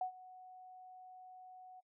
sine tone with ADSR envelope, 740 Hz, F#5, in tune, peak -33 dBFS, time 0.01-1.81 s, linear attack 3 ms, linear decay 100 ms, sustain -19 dB, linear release 19 ms, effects noise-tail reverb RT60 0.1 s tail -21 dB re dry

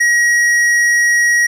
sine tone with hard clipping, 1901 Hz, A#6, 33 cents sharp, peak -11 dBFS, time 0-1.47 s, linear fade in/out 10 ms, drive 9 dB, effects none

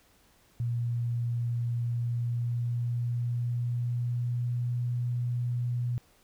sine tone with pitch glide, 118.9 to 121.68 Hz, A#2 to B2, +35 to -25 cents, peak -27 dBFS, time 0.6-5.98 s, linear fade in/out 0 ms, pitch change +40 cents, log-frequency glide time 1.86-4.77 s, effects pink hiss -63 dBFS RMS until 6.23 s

